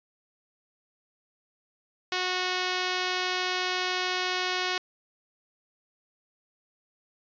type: tone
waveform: 5% pulse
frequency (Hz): 366.2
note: F#4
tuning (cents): -18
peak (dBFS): -15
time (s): 2.12-4.78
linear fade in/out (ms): 2
effects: resampled to 16000 Hz